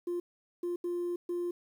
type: tone bursts at uneven times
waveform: sine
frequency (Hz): 350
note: F4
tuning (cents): +4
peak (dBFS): -29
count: 4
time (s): 0.07-0.2 / 0.63-0.76 / 0.84-1.16 / 1.29-1.51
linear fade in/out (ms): 5
effects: tanh soft clip ceiling -29 dBFS + 10-bit